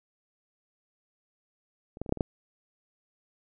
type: clicks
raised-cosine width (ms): 2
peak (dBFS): -30 / -19 / -29 / -19 / -9 / -25 / -12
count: 7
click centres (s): 1.971 / 2.016 / 2.062 / 2.093 / 2.124 / 2.173 / 2.208
effects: none